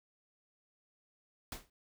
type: noise with exponential decay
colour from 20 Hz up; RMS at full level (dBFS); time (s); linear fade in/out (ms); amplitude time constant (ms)
pink; -38; 1.52-1.7; 2; 37
effects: noise-tail reverb RT60 0.1 s tail -25 dB re dry